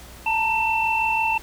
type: tone cluster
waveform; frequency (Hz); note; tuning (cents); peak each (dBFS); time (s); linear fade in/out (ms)
sine; 886 / 932 / 2684; A5 / A#5 / E7; +12 / -1 / +31; -22 / -29 / -22; 0.26-1.38; 5
effects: added 60 Hz sine -45 dBFS peak until 1.42 s + pink hiss -44 dBFS RMS until 1.42 s